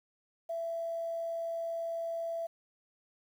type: tone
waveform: sine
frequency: 667 Hz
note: E5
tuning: 20 cents sharp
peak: -33 dBFS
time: 0.49-2.47 s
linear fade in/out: 10 ms
effects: 10-bit